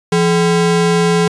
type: ring-modulated tone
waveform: square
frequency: 298.3 Hz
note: D4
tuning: 27 cents sharp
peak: -8 dBFS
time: 0.12-1.28 s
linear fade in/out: 5 ms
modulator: 127 Hz
effects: resampled to 22050 Hz